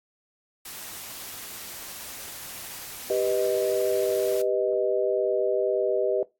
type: noise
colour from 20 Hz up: white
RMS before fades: -39 dBFS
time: 0.65-4.42 s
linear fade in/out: 5 ms
type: chord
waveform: sine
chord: G augmented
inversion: none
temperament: equal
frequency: 392 / 493.9 / 622.3 Hz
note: G4 / B4 / D#5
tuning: 0 / 0 / 0 cents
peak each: -26 dBFS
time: 3.1-6.23 s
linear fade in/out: 2 ms
effects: noise-tail reverb RT60 0.2 s tail -19 dB re dry + AAC 64 kbps